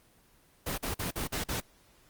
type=noise bursts; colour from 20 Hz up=pink; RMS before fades=-33 dBFS; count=6; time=0.66-1.605 s; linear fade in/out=10 ms; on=120 ms; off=45 ms; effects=pink hiss -63 dBFS RMS until 2.09 s + Opus 24 kbps